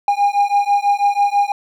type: beating tone pair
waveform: triangle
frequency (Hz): 808 / 814.1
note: G#5 / G#5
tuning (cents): -48 / -35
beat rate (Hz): 6.1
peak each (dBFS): -14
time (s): 0.08-1.52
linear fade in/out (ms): 2
effects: none